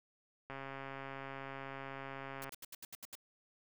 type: click train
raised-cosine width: 0.5 ms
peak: -30 dBFS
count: 272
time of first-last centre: 0.5-2.493 s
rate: 136 Hz
type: noise bursts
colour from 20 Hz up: white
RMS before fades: -48 dBFS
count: 8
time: 2.42-3.153 s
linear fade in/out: 2 ms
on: 26 ms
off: 75 ms
effects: none